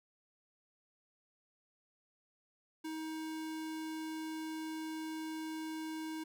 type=tone; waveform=square; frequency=316.3 Hz; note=D#4; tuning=29 cents sharp; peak=-40 dBFS; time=2.84-6.24 s; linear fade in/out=10 ms; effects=none